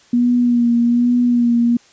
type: tone with vibrato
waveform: sine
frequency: 240 Hz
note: B3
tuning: 49 cents flat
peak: -11 dBFS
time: 0.13-1.77 s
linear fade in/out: 5 ms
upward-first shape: sine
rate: 1.2 Hz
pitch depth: 30 cents each way
effects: white hiss -50 dBFS RMS until 1.92 s + resampled to 16000 Hz